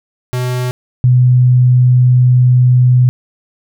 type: tone pair in turn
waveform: square / sine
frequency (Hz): 125.3 / 125.3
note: B2 / B2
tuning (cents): +25 / +25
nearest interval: unison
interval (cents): 0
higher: neither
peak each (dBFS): -15 / -5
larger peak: second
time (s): 0.33-0.71 / 1.04-3.09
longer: second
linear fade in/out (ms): 0
effects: none